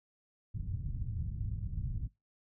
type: low-pass noise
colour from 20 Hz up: white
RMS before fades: -37 dBFS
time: 0.54-2.08 s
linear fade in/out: 10 ms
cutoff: 120 Hz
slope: 24 dB/octave
effects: noise-tail reverb RT60 0.2 s tail -21 dB re dry